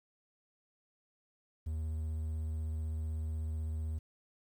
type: tone with vibrato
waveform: triangle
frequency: 78.7 Hz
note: D#2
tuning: 20 cents sharp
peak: -32 dBFS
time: 1.66-3.99 s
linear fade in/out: 10 ms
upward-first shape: square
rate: 16 Hz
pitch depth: 12 cents each way
effects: 11-bit